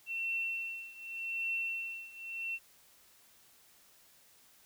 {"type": "tone with tremolo", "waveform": "sine", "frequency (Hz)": 2704, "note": "E7", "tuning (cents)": 43, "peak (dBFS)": -31, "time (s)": [0.06, 2.59], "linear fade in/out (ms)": 50, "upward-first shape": "triangle", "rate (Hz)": 0.85, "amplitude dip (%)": 90, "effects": ["white hiss -63 dBFS RMS until 4.65 s"]}